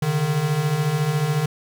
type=beating tone pair; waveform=square; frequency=138.59 / 152.59 Hz; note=C#3 / D#3; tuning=0 / -33 cents; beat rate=14 Hz; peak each=-26 / -21 dBFS; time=0.02-1.46 s; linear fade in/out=5 ms; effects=none